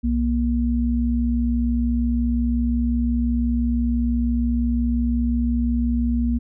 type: tone pair together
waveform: sine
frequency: 62.7 / 236.9 Hz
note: B1 / A#3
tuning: +27 / +28 cents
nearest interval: octave + major seventh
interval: 2301 cents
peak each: -21 / -20 dBFS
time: 0.03-6.39 s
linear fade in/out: 20 ms
effects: none